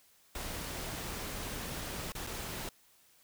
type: noise with dropouts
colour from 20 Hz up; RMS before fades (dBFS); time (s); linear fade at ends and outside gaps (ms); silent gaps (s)
pink; -40; 0.35-2.69; 2; 2.121-2.151 / 2.267-2.271
effects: white hiss -65 dBFS RMS until 3.23 s